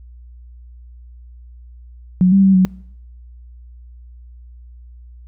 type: tone with pitch steps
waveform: sine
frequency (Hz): 183.1 / 195.2 / 192.5 / 186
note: F#3 / G3 / G3 / F#3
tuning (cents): -18 / -7 / -31 / +9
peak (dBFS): -8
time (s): 2.21-2.65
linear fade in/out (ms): 0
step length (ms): 110
effects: noise-tail reverb RT60 0.8 s tail -26 dB re dry + added 60 Hz sine -37 dBFS peak until 5.27 s